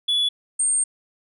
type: tone pair in turn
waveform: sine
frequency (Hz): 3421 / 8620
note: A7 / C#9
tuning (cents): -49 / -49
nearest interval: octave + major third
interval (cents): 1600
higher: second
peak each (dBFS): -15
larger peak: neither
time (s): 0.08-0.29 / 0.59-0.84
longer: second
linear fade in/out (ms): 10
effects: tanh soft clip ceiling -17 dBFS